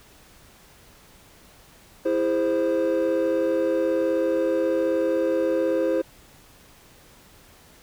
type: chord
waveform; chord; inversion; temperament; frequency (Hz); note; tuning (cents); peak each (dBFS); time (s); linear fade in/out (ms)
triangle; E augmented; none; equal with one note detuned; 329.6 / 408.4 / 523.3; E4 / G#4 / B#4; 0 / -29 / 0; -22 / -25 / -20; 2.05-6.02; 10
effects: tanh soft clip ceiling -12 dBFS + pink hiss -52 dBFS RMS until 7.82 s